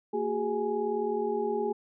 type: tone cluster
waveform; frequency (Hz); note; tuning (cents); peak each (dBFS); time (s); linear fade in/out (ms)
sine; 228 / 374.8 / 414 / 834; A#3 / F#4 / G#4 / G#5; -38 / +22 / -5 / +7; -36 / -33 / -29 / -35; 0.13-1.73; 10
effects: none